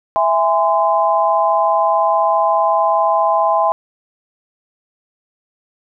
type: chord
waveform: sine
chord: E augmented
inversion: none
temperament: just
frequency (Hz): 659.3 / 824.1 / 1030.1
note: E5 / G#5 / B#5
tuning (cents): 0 / -14 / -27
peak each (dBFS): -16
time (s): 0.16-3.72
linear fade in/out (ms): 0
effects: none